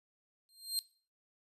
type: tone with exponential growth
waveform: sawtooth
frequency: 4186 Hz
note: C8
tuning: in tune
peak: -26 dBFS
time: 0.49-0.79 s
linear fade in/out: 0 ms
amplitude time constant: 64 ms
effects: noise-tail reverb RT60 0.4 s tail -19 dB re dry + resampled to 32000 Hz